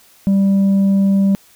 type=tone with tanh clipping; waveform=sine; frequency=196 Hz; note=G3; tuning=in tune; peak=-11 dBFS; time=0.27-1.35 s; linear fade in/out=0 ms; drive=3 dB; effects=white hiss -49 dBFS RMS until 1.55 s